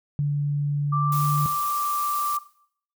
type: tone with pitch glide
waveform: sine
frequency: 144.7 to 146.38 Hz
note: D3 to D3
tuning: -25 to -5 cents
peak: -20 dBFS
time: 0.19-1.46 s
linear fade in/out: 0 ms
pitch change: +20 cents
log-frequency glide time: 0.9-1.24 s
type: tone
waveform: sine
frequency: 1174.7 Hz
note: D6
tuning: in tune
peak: -23 dBFS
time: 0.92-2.39 s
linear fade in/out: 10 ms
type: noise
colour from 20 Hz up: blue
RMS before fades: -34 dBFS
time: 1.12-2.37 s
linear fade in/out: 2 ms
effects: noise-tail reverb RT60 0.6 s tail -17 dB re dry